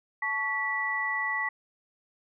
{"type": "tone cluster", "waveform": "sine", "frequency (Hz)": [872, 1122, 1959], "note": ["A5", "C#6", "B6"], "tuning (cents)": [-16, 21, -15], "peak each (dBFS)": [-35, -35, -28], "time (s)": [0.22, 1.49], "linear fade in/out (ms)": 5, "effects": []}